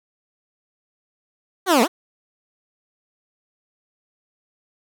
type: linear two-way sweep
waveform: 15% pulse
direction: down then up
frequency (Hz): 397.9 to 212.5 to 397.9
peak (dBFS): -7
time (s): 1.66-1.88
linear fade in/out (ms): 50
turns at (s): 1.82
effects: none